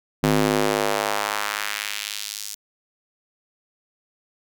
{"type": "tone with high-pass filter sweep", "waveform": "square", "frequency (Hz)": 51.91, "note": "G#1", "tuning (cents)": 0, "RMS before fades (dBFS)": -24, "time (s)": [0.23, 2.55], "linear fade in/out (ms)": 5, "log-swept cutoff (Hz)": [190, 6200], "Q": 1.2, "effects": []}